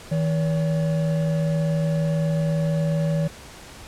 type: tone pair together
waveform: triangle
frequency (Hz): 160.22 / 568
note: E3 / C#5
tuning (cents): -49 / +42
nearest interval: octave + minor seventh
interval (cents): 2191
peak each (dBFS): -18 / -26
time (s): 0.11-3.28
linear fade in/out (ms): 10
effects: pink hiss -42 dBFS RMS until 3.87 s + low-pass 10000 Hz 12 dB/octave